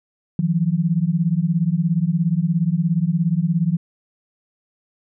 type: beating tone pair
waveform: sine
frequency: 160 / 177 Hz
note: D#3 / F3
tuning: +49 / +23 cents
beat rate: 17 Hz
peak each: -19 dBFS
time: 0.39-3.77 s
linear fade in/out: 2 ms
effects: none